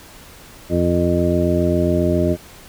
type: harmonic tone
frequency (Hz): 87.3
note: F2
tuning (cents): 0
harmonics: 1 / 2 / 3 / 4 / 5 / 7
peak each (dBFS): -21 / -21 / -22 / -20 / -27 / -21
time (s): 0.69-2.37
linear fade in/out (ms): 50
effects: pink hiss -42 dBFS RMS until 2.68 s